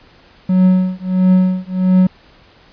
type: tone with tremolo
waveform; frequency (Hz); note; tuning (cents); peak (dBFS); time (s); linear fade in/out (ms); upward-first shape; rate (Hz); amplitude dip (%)
triangle; 185; F#3; 0; -4; 0.49-2.07; 5; triangle; 1.5; 100
effects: pink hiss -47 dBFS RMS until 2.72 s + resampled to 11025 Hz